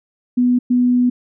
sine tone bursts at uneven times, 246.9 Hz, B3, in tune, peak -11 dBFS, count 2, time 0.37-0.59 / 0.7-1.1 s, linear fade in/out 10 ms, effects none

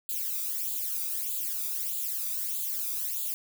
violet noise with flanger, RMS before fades -32 dBFS, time 0.09-3.34 s, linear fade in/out 0 ms, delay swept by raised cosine 0.26 to 0.85 ms, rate 1.6 Hz, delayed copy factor +0.95, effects none

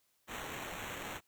white noise with sample-and-hold, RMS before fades -43 dBFS, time 0.27-1.21 s, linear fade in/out 50 ms, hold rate 4900 Hz, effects white hiss -75 dBFS RMS until 1.27 s

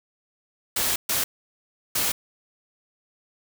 white noise bursts at uneven times, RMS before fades -24 dBFS, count 3, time 0.76-0.96 / 1.09-1.24 / 1.95-2.12 s, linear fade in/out 5 ms, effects none

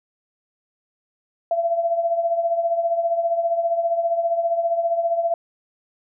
sine tone with tremolo, 675 Hz, E5, 41 cents sharp, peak -15 dBFS, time 1.51-5.34 s, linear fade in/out 2 ms, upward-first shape triangle, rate 15 Hz, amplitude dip 70%, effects none

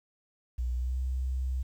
sine tone with pitch glide, 61 to 64.4 Hz, B1 to C2, -21 to -27 cents, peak -28 dBFS, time 0.58-1.63 s, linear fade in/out 10 ms, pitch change +94 cents, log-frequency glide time 0.74-0.99 s, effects 10-bit

